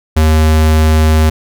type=tone; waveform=square; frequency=78.3 Hz; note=D#2; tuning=11 cents sharp; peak=-7 dBFS; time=0.16-1.3 s; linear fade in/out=10 ms; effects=none